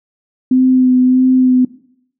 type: tone with vibrato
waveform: sine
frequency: 255.5 Hz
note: C4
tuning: 41 cents flat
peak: -7 dBFS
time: 0.51-1.65 s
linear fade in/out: 5 ms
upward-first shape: sine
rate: 1.6 Hz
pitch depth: 17 cents each way
effects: noise-tail reverb RT60 0.7 s tail -19 dB re dry

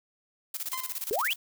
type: noise with tremolo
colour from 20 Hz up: blue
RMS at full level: -33 dBFS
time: 0.54-1.36 s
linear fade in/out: 5 ms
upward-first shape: square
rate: 17 Hz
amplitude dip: 80%
type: tone with exponential decay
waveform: sawtooth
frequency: 1033 Hz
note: C6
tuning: 22 cents flat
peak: -27 dBFS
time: 0.73-1.08 s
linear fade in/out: 1 ms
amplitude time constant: 74 ms
type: exponential sweep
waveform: sine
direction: up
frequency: 379.7 to 3476 Hz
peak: -26 dBFS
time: 1.11-1.33 s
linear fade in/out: 0 ms
effects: none

